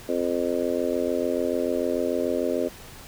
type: harmonic tone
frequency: 86.8 Hz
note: F2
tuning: 10 cents flat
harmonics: 3 / 4 / 5 / 6 / 7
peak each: -29 / -29 / -29 / -29 / -29 dBFS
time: 0.08-2.69 s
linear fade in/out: 20 ms
effects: pink hiss -44 dBFS RMS until 3.07 s